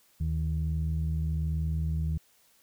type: tone pair together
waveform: sine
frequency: 76.61 / 157.8 Hz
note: D#2 / D#3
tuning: -26 / +25 cents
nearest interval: octave + minor second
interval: 1251 cents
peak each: -27 / -30 dBFS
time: 0.2-2.18 s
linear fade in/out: 10 ms
effects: tanh soft clip ceiling -21 dBFS + white hiss -64 dBFS RMS until 2.62 s